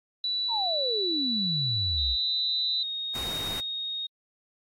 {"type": "tone with pitch glide", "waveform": "sine", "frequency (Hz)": [3951, 3983], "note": ["B7", "B7"], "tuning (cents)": [0, 14], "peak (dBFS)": -26, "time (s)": [0.24, 2.83], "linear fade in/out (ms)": 2, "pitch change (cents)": 14, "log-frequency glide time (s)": [2.13, 2.22]}
{"type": "exponential sweep", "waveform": "sine", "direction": "down", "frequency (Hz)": [987.8, 54.1], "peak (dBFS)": -29, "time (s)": [0.48, 2.17], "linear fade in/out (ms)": 50}
{"type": "tone", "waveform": "sine", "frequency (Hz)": 3729, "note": "A#7", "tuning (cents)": 0, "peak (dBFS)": -30, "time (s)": [1.97, 4.07], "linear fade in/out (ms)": 10}
{"type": "noise", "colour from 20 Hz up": "pink", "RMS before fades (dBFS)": -38, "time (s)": [3.15, 3.6], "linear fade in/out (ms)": 0}
{"effects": ["AAC 48 kbps"]}